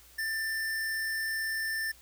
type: tone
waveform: square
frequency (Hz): 1781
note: A6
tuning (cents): +21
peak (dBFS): -31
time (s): 0.18-1.92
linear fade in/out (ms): 10
effects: added 60 Hz sine -60 dBFS peak until 2.01 s + white hiss -57 dBFS RMS until 2.01 s